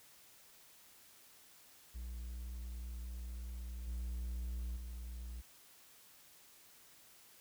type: tone with level steps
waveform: triangle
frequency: 59.9 Hz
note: A#1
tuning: 48 cents sharp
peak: -40 / -36 / -41 dBFS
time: 1.94-5.42 s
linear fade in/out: 20 ms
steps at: 3.87 / 4.76 s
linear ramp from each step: 10 ms
effects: white hiss -62 dBFS RMS until 7.4 s